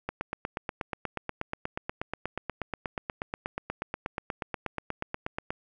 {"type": "click train", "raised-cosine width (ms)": 0.5, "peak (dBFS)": -16, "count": 46, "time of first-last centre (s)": [0.09, 5.505], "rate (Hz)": 8.31, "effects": []}